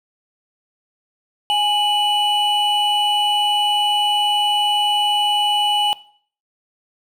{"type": "tone pair together", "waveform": "triangle", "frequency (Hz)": [830.6, 2960], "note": ["G#5", "F#7"], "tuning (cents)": [0, 0], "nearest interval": "octave + minor seventh", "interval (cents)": 2200, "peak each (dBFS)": -16, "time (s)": [1.5, 5.93], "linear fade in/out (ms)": 0, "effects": ["noise-tail reverb RT60 0.5 s tail -18 dB re dry"]}